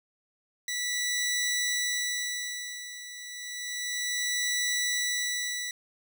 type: tone with tremolo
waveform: 15% pulse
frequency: 1964 Hz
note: B6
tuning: 10 cents flat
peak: -20 dBFS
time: 0.68-5.71 s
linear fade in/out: 2 ms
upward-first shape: sine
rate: 0.31 Hz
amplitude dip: 80%
effects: none